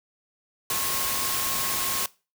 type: tone in noise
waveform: sine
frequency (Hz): 1081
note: C#6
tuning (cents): -44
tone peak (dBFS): -35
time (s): 0.7-2.06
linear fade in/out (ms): 2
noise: white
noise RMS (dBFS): -27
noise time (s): 0.7-2.06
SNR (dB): -11
effects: noise-tail reverb RT60 0.3 s tail -21 dB re dry